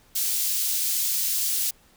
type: high-pass noise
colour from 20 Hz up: white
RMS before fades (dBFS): -25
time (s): 0.15-1.71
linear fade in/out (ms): 10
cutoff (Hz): 4200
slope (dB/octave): 12
effects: pink hiss -58 dBFS RMS until 1.96 s

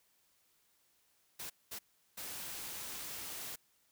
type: noise bursts at uneven times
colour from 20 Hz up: white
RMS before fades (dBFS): -44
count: 3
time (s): 1.39-1.5 / 1.71-1.79 / 2.17-3.56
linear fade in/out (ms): 10
effects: white hiss -73 dBFS RMS until 3.91 s

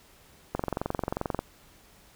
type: click train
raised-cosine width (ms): 1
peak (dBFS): -14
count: 20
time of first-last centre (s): 0.55-1.391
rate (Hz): 22.6
effects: pink hiss -57 dBFS RMS until 2.15 s

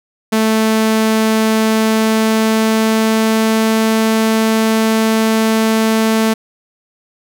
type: tone with pitch glide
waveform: sawtooth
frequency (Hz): 220 to 221.5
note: A3 to A3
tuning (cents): 0 to +12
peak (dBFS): -7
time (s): 0.32-6.34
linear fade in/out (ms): 10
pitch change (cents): +12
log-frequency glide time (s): 1.56-3.82
effects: none

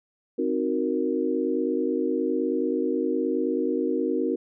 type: chord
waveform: sine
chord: C half-diminished seventh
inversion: none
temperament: equal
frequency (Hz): 261.6 / 311.1 / 370 / 466.2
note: C4 / Eb4 / Gb4 / Bb4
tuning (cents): 0 / 0 / 0 / 0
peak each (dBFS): -28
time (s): 0.38-4.36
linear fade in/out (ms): 10
effects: none

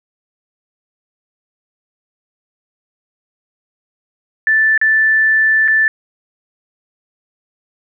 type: tone with dropouts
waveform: sine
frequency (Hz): 1760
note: A6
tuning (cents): 0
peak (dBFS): -9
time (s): 4.47-5.88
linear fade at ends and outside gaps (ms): 1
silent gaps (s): 4.777-4.814 / 5.678-5.682
effects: none

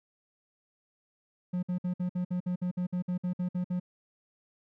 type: tone bursts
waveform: triangle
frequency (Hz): 179.5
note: F3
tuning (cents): +48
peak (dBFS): -26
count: 15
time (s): 1.53-3.799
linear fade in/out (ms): 10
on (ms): 99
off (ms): 56
effects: none

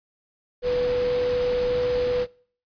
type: tone in noise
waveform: sine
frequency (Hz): 493.9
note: B4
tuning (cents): 0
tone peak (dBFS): -20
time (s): 0.62-2.27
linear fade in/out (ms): 50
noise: pink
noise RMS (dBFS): -34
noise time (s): 0.62-2.27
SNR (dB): +11
effects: noise-tail reverb RT60 0.5 s tail -23 dB re dry + resampled to 11025 Hz

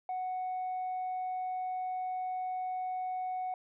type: tone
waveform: sine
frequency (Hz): 740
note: F#5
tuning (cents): 0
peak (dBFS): -31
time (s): 0.09-3.54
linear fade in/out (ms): 2
effects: tanh soft clip ceiling -31 dBFS

